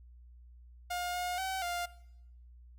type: tone with pitch steps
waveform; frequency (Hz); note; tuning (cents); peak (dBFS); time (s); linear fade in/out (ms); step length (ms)
sawtooth; 711 / 716 / 762 / 701; F5 / F5 / G5 / F5; +31 / +43 / -49 / +6; -30; 0.9-1.86; 10; 240
effects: noise-tail reverb RT60 0.8 s tail -19 dB re dry + added 60 Hz sine -52 dBFS peak until 2.78 s